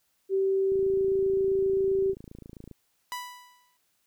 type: tone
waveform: sine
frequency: 386.4 Hz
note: G4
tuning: 25 cents flat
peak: -22 dBFS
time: 0.29-2.15 s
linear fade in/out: 50 ms
type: click train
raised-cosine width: 3 ms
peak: -31 dBFS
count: 56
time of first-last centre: 0.72-2.713 s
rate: 27.6 Hz
type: tone with exponential decay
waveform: sawtooth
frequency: 987.8 Hz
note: B5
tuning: in tune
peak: -27 dBFS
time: 3.12-3.77 s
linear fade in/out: 0 ms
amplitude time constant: 140 ms
effects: white hiss -72 dBFS RMS until 4.06 s